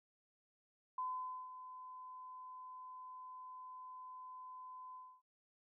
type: tone with ADSR envelope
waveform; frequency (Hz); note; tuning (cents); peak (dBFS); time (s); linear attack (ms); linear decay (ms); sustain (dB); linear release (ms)
sine; 1017; C6; -50; -37; 0.98-5.22; 4; 500; -12; 270
effects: none